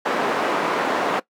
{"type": "band-pass noise", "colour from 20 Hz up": "white", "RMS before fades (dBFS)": -22, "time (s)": [0.05, 1.2], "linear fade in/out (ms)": 10, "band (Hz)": [250, 1100], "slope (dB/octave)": 12, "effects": ["noise-tail reverb RT60 0.1 s tail -19 dB re dry", "high-pass 150 Hz 12 dB/octave"]}